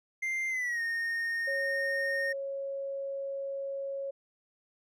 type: tone with pitch glide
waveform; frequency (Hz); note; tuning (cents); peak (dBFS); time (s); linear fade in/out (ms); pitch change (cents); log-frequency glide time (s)
triangle; 2093 to 1843.2; C7 to A#6; 0 to -20; -28; 0.22-2.33; 10; -220; 0.49-0.81
type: tone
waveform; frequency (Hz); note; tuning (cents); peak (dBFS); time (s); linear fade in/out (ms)
sine; 550; C#5; -14; -33; 1.47-4.11; 10
effects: none